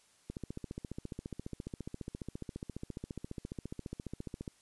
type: click train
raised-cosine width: 3 ms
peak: -27 dBFS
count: 62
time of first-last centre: 0.3-4.478 s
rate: 14.6 Hz
effects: white hiss -67 dBFS RMS until 4.61 s + resampled to 24000 Hz